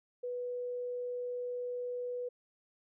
sine tone, 491.9 Hz, B4, 7 cents flat, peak -35 dBFS, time 0.23-2.29 s, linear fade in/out 10 ms, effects none

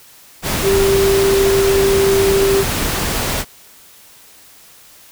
sine tone in noise, 392 Hz, G4, in tune, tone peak -11 dBFS, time 0.62-2.65 s, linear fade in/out 50 ms, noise pink, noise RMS -19 dBFS, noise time 0.42-3.45 s, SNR +5 dB, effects white hiss -44 dBFS RMS until 5.11 s

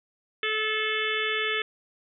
harmonic tone with a mistuned harmonic, 433.8 Hz, A4, 25 cents flat, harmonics 1 / 3 / 4 / 5 / 6 / 7 / 8, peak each -32 / -34 / -31 / -31 / -34 / -34 / -34 dBFS, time 0.43-1.62 s, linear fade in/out 2 ms, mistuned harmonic 6, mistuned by +20 cents, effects none

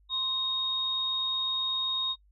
sine tone pair together, 1046.5 / 3732 Hz, C6 / A#7, 0 / +1 cents, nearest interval octave + minor seventh, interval 2201 cents, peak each -39 / -27 dBFS, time 0.09-2.16 s, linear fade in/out 50 ms, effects noise-tail reverb RT60 0.1 s tail -26 dB re dry + added 50 Hz sine -59 dBFS peak until 2.31 s

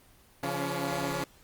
10% pulse tone cluster, 138.9 / 173.1 / 282.5 Hz, C#3 / F3 / C#4, +4 / -15 / +33 cents, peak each -26 dBFS, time 0.43-1.24 s, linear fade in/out 2 ms, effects pink hiss -59 dBFS RMS until 1.43 s + Opus 24 kbps

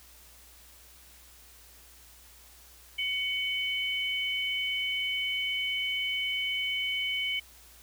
sine tone pair together, 2238 / 3029 Hz, C#7 / F#7, +16 / +40 cents, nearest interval perfect fourth, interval 524 cents, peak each -31 / -31 dBFS, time 2.98-7.4 s, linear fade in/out 10 ms, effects added 60 Hz sine -58 dBFS peak until 7.82 s + white hiss -55 dBFS RMS until 7.82 s

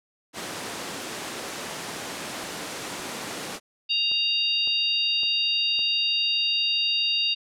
pink high-pass noise, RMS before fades -34 dBFS, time 0.33-3.6 s, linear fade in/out 50 ms, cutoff 230 Hz, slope 12 dB/octave
click train, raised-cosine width 1 ms, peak -30 dBFS, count 7, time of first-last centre 2.44-5.792 s, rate 1.79 Hz
harmonic tone, 932.3 Hz, A#5, in tune, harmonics 3 / 4 / 5, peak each -24 / -26 / -28 dBFS, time 3.89-7.35 s, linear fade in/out 20 ms
effects low-pass 10000 Hz 12 dB/octave

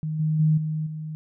sine tone with level steps, 155.56 Hz, D#3, in tune, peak -25 / -20 / -16 / -24 / -30 dBFS, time 0.03-1.15 s, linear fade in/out 0 ms, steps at 0.19 / 0.39 / 0.57 / 0.86 s, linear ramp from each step 10 ms, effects none

